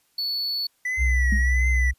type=tone; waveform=triangle; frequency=4435 Hz; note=C#8; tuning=in tune; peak=-23 dBFS; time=0.18-0.67 s; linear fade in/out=5 ms
type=tone with vibrato; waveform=triangle; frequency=1976 Hz; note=B6; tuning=in tune; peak=-22 dBFS; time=0.85-1.91 s; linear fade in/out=5 ms; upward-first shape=triangle; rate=1.5 Hz; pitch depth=88 cents each way
type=tone with pitch glide; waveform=sine; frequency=63.5 to 63.06 Hz; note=B1 to B1; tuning=+49 to +37 cents; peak=-18 dBFS; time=0.97-1.94 s; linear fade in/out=50 ms; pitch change=-12 cents; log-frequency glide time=1.08-1.15 s
type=tone with exponential decay; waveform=sine; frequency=207.7 Hz; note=G#3; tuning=in tune; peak=-21 dBFS; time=1.32-1.47 s; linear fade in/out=5 ms; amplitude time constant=31 ms
effects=white hiss -66 dBFS RMS until 1.98 s + resampled to 32000 Hz